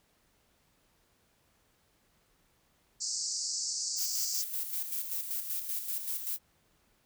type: band-pass noise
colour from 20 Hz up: pink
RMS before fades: -35 dBFS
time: 3-4.43 s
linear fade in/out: 20 ms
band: 4600 to 8000 Hz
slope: 96 dB/octave
type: noise with tremolo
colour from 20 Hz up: violet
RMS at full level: -34 dBFS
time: 3.96-6.39 s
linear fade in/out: 50 ms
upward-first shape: square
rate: 5.2 Hz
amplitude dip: 50%
effects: pink hiss -70 dBFS RMS until 7.05 s